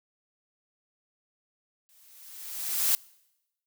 blue noise with exponential growth, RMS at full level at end -22 dBFS, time 1.89-2.95 s, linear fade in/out 0 ms, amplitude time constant 230 ms, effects noise-tail reverb RT60 0.9 s tail -24 dB re dry

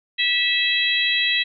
harmonic tone, 653 Hz, E5, 17 cents flat, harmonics 3 / 4 / 5 / 6, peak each -23 / -23 / -23 / -23 dBFS, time 0.18-1.44 s, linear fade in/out 20 ms, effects none

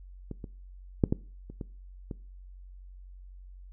clicks, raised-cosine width 3 ms, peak -24 / -26 / -8 / -12 / -30 / -23 / -23 dBFS, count 7, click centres 0.313 / 0.442 / 1.038 / 1.125 / 1.5 / 1.612 / 2.112 s, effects noise-tail reverb RT60 0.4 s tail -21 dB re dry + added 46 Hz sine -45 dBFS peak until 3.72 s

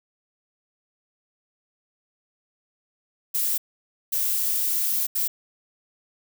violet noise bursts at uneven times, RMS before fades -24 dBFS, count 3, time 3.34-3.58 / 4.12-5.07 / 5.15-5.28 s, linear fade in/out 10 ms, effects none

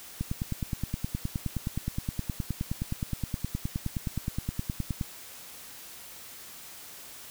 click train, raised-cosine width 5 ms, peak -17 dBFS, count 47, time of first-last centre 0.21-5.012 s, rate 9.58 Hz, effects white hiss -46 dBFS RMS until 7.3 s

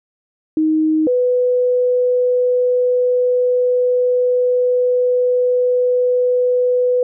sine tone pair in turn, 313 / 496.9 Hz, D#4 / B4, +10 / +11 cents, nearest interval minor sixth, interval 801 cents, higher second, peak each -12 dBFS, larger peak neither, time 0.57-1.07 / 1.07-7.03 s, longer second, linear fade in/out 2 ms, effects none

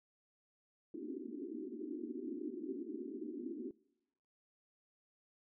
white band-pass noise, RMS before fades -44 dBFS, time 0.94-3.71 s, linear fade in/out 2 ms, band 230 to 390 Hz, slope 96 dB/octave, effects noise-tail reverb RT60 1.0 s tail -25 dB re dry

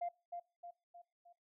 sine tone with echo, 696 Hz, F5, 6 cents flat, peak -35 dBFS, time 0.01-0.09 s, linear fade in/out 10 ms, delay 310 ms, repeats 4, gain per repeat -6 dB, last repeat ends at 1.33 s, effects noise-tail reverb RT60 0.3 s tail -22 dB re dry + tanh soft clip ceiling -33 dBFS

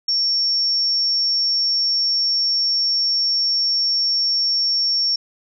sine tone, 5480 Hz, F8, 34 cents flat, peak -16 dBFS, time 0.08-5.16 s, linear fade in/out 5 ms, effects none

